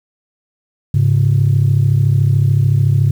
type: tone pair together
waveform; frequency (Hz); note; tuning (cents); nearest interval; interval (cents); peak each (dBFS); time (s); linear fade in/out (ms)
sine; 103.89 / 137.6; G#2 / C#3; +1 / -12; perfect fourth; 487; -11; 0.94-3.11; 5
effects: tanh soft clip ceiling -4 dBFS + 7-bit